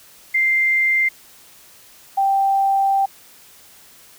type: tone pair in turn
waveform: sine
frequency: 2093 / 784 Hz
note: C7 / G5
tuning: 0 / 0 cents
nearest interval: octave + perfect fourth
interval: 1700 cents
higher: first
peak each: -14 dBFS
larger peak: neither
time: 0.34-1.09 / 2.17-3.06 s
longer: second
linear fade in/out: 10 ms
effects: white hiss -47 dBFS RMS until 4.18 s